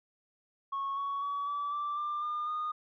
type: tone with pitch steps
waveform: sine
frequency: 1100 / 1117.3 / 1134.9 / 1152.7 / 1170.8 / 1189.2 / 1207.9 / 1226.9 Hz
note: C#6 / C#6 / C#6 / D6 / D6 / D6 / D6 / D#6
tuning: -14 / +13 / +40 / -33 / -6 / +21 / +48 / -25 cents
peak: -30 dBFS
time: 0.72-2.72 s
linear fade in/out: 10 ms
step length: 250 ms
effects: tanh soft clip ceiling -29 dBFS